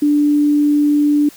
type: tone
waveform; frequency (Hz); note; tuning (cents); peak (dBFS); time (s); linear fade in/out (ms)
sine; 293.7; D4; 0; -10; 0.02-1.29; 5
effects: white hiss -42 dBFS RMS until 1.36 s